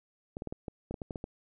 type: clicks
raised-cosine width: 2 ms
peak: -24 dBFS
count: 11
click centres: 0.369 / 0.421 / 0.473 / 0.525 / 0.682 / 0.91 / 0.942 / 1.018 / 1.108 / 1.158 / 1.241 s
effects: none